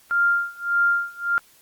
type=tone with tremolo; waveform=sine; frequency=1396.9 Hz; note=F6; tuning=in tune; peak=-15 dBFS; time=0.11-1.38 s; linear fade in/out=0 ms; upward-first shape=sine; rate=1.7 Hz; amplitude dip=95%; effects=white hiss -55 dBFS RMS until 1.61 s + Opus 48 kbps

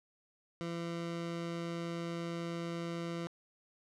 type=tone; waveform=20% pulse; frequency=169.2 Hz; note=E3; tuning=45 cents sharp; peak=-32 dBFS; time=0.61-3.27 s; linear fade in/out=0 ms; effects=low-pass 6000 Hz 12 dB/octave

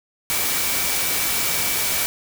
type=tone in noise; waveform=sine; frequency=2299 Hz; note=D7; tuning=37 cents flat; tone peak=-31 dBFS; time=0.3-2.06 s; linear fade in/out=0 ms; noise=white; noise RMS=-22 dBFS; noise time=0.3-2.06 s; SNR=-12 dB; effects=none

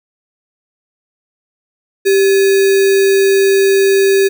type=tone with sample-and-hold; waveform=sine; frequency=391 Hz; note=G4; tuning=4 cents flat; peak=-7 dBFS; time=2.05-4.29 s; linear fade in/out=20 ms; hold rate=2100 Hz; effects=none

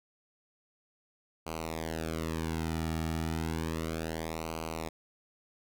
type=tone with flanger; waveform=sawtooth; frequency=80.7 Hz; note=E2; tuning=36 cents flat; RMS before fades=-35 dBFS; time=1.46-4.89 s; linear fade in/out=10 ms; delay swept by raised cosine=0.56 to 1.96 ms; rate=0.32 Hz; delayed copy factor=-0.95; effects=none

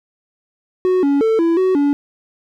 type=tone with pitch steps; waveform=triangle; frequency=368.9 / 281.8 / 444.9 / 333.6 / 374 / 286 Hz; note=F#4 / C#4 / A4 / E4 / F#4 / D4; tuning=-5 / +29 / +19 / +21 / +19 / -46 cents; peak=-10 dBFS; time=0.85-1.93 s; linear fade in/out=0 ms; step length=180 ms; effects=none

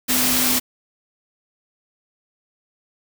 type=tone in noise; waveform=sine; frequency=252.4 Hz; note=B3; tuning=38 cents sharp; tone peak=-25 dBFS; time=0.08-0.6 s; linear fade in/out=20 ms; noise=white; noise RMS=-19 dBFS; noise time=0.08-0.6 s; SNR=-9 dB; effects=none

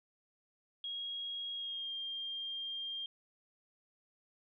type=tone with pitch glide; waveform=sine; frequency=3286 to 3202 Hz; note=G#7 to G7; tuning=-19 to +36 cents; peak=-38 dBFS; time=0.84-3.06 s; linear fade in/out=2 ms; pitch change=-45 cents; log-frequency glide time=1.54-1.93 s; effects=none

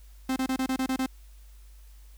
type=tone bursts; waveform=45% pulse; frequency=261.6 Hz; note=C4; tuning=in tune; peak=-25 dBFS; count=8; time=0.29-1.062 s; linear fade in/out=5 ms; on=72 ms; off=28 ms; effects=added 50 Hz sine -47 dBFS peak until 2.17 s + white hiss -62 dBFS RMS until 2.17 s

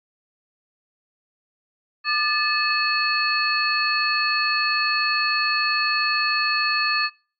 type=tone cluster; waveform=sine; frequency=1202 / 1743 / 2580 / 4373 Hz; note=D6 / A6 / E7 / C#8; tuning=+40 / -17 / -38 / -24 cents; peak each=-25 dBFS; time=2.04-7.1 s; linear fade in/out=50 ms; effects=noise-tail reverb RT60 0.4 s tail -24 dB re dry + AAC 48 kbps

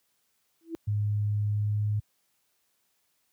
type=tone with exponential growth; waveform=sine; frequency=329.6 Hz; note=E4; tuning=in tune; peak=-28 dBFS; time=0.61-0.75 s; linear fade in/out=0 ms; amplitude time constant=30 ms
type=tone with pitch glide; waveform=sine; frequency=104.1 to 104.95 Hz; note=G#2 to G#2; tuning=+5 to +19 cents; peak=-24 dBFS; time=0.87-2 s; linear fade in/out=10 ms; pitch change=+14 cents; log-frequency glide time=1.46-1.88 s
effects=white hiss -73 dBFS RMS until 3.32 s + high-pass 60 Hz 12 dB/octave

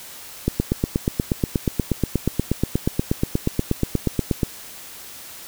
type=click train; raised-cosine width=3 ms; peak=-5 dBFS; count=34; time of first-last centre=0.48-4.432 s; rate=8.35 Hz; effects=white hiss -39 dBFS RMS until 5.47 s

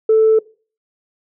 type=tone; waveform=sine; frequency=440 Hz; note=A4; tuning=in tune; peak=-7 dBFS; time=0.09-0.39 s; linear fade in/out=5 ms; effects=noise-tail reverb RT60 0.4 s tail -23 dB re dry + tanh soft clip ceiling -5 dBFS

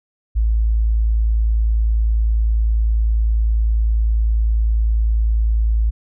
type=tone; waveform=sine; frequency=55 Hz; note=A1; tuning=in tune; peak=-13 dBFS; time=0.35-5.91 s; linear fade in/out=20 ms; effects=none

